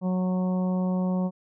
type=harmonic tone; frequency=183.7 Hz; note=F#3; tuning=12 cents flat; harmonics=1 / 2 / 3 / 4 / 5 / 6; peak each=-23 / -38 / -34 / -41 / -41 / -45 dBFS; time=0.01-1.31 s; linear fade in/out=50 ms; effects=none